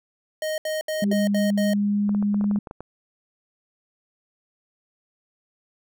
square tone bursts, 622.3 Hz, D#5, in tune, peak -25 dBFS, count 6, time 0.42-1.735 s, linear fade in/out 2 ms, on 160 ms, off 71 ms
sine tone with exponential growth, 392 Hz, G4, in tune, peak -25 dBFS, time 0.92-1.13 s, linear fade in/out 1 ms, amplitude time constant 44 ms
sine tone with pitch glide, 203 to 204.9 Hz, G#3 to G#3, -39 to -23 cents, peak -19 dBFS, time 1.02-2.59 s, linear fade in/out 5 ms, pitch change +16 cents, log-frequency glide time 1.5-2.01 s
clicks, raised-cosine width 1 ms, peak -22 dBFS, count 11, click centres 2.093 / 2.148 / 2.226 / 2.344 / 2.411 / 2.442 / 2.512 / 2.56 / 2.672 / 2.711 / 2.806 s
effects none

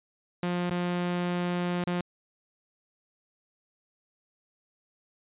sawtooth tone with dropouts, 176.7 Hz, F3, 21 cents sharp, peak -23 dBFS, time 0.43-2.01 s, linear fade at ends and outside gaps 2 ms, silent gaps 0.699-0.709 / 1.84-1.871 s, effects resampled to 8000 Hz

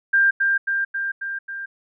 sine tone with echo, 1591 Hz, G6, 25 cents sharp, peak -13 dBFS, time 0.13-0.31 s, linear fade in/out 10 ms, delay 270 ms, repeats 5, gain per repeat -3 dB, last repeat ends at 1.66 s, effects none

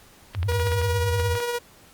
sine tone with vibrato, 92.5 Hz, F#2, in tune, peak -22 dBFS, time 0.34-1.39 s, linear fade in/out 50 ms, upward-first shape triangle, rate 10 Hz, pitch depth 290 cents each way
clicks, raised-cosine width 0.3 ms, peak -17 dBFS, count 10, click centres 0.349 / 0.43 / 0.52 / 0.598 / 0.67 / 0.719 / 0.816 / 1.199 / 1.353 / 1.403 s
sawtooth tone with tremolo, 480 Hz, B4, 49 cents flat, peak -19 dBFS, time 0.48-1.59 s, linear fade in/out 10 ms, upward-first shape triangle, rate 17 Hz, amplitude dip 45%
effects pink hiss -52 dBFS RMS until 1.93 s + Opus 48 kbps

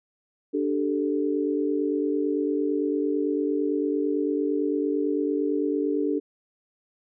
sine chord, D suspended fourth, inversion none, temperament just, 293.7 / 391.6 / 440.5 Hz, D4 / G4 / A4, 0 / -2 / +2 cents, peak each -25 / -28 / -28 dBFS, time 0.53-6.2 s, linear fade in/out 20 ms, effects none

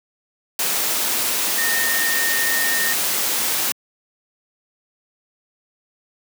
sine tone in noise, 1837 Hz, A#6, 26 cents flat, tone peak -21 dBFS, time 1.58-2.93 s, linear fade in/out 2 ms, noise white, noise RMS -21 dBFS, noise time 0.59-3.72 s, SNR -3 dB, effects high-pass 200 Hz 12 dB/octave

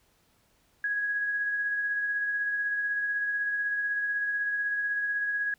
sine tone with tremolo, 1661.2 Hz, G#6, in tune, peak -25 dBFS, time 0.84-5.54 s, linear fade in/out 2 ms, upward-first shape triangle, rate 16 Hz, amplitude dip 35%, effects pink hiss -67 dBFS RMS until 5.58 s

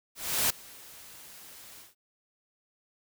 white noise with ADSR envelope, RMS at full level -25 dBFS, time 0.15-1.95 s, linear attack 350 ms, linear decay 6 ms, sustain -24 dB, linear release 160 ms, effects none

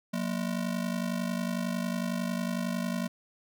square ring-modulated tone, 208 Hz, G#3, 3 cents sharp, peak -27 dBFS, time 0.13-3.08 s, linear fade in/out 10 ms, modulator 25.5 Hz, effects none

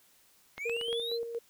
triangle linear sweep, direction up, 2100 to 4186 Hz, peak -33 dBFS, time 0.57-1.19 s, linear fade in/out 50 ms
click train, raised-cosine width 0.3 ms, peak -25 dBFS, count 4, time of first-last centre 0.58-0.929 s, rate 8.6 Hz
sine tone with tremolo, 466.2 Hz, A#4, in tune, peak -31 dBFS, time 0.65-1.39 s, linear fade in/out 10 ms, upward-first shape square, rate 4.3 Hz, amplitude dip 50%
effects white hiss -64 dBFS RMS until 1.49 s

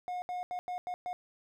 triangle tone bursts at uneven times, 721 Hz, F#5, 45 cents flat, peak -32 dBFS, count 6, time 0.08-0.22 / 0.29-0.43 / 0.51-0.59 / 0.68-0.78 / 0.87-0.94 / 1.06-1.13 s, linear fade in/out 0 ms, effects none

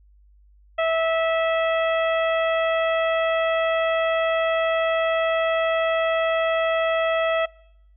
harmonic tone, 653 Hz, E5, 17 cents flat, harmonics 1 / 2 / 3 / 4 / 5, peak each -20 / -27 / -29 / -32 / -36 dBFS, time 0.78-7.46 s, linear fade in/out 10 ms, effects noise-tail reverb RT60 0.8 s tail -24 dB re dry + added 50 Hz sine -51 dBFS peak until 7.96 s

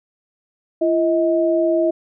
sine tone pair together, 339.4 / 634.8 Hz, F4 / D#5, -49 / +35 cents, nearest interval major seventh, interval 1084 cents, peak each -17 dBFS, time 0.81-1.91 s, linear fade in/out 10 ms, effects none

